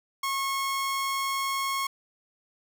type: tone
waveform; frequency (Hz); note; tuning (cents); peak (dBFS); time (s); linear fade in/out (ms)
sawtooth; 1090; C#6; -29; -23; 0.23-1.87; 5
effects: none